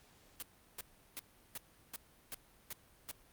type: noise bursts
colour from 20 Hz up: white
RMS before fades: -43 dBFS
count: 8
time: 0.4-3.112 s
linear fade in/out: 0 ms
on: 24 ms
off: 360 ms
effects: pink hiss -65 dBFS RMS until 3.32 s + Opus 48 kbps